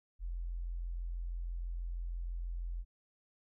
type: tone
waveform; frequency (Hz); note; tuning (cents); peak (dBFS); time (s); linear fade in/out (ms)
sine; 43.09; F1; -22; -36; 0.19-2.85; 50
effects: none